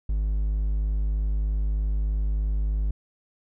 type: tone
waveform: triangle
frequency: 51.6 Hz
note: G#1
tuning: 10 cents flat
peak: -20 dBFS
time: 0.09-2.91 s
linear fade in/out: 5 ms
effects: none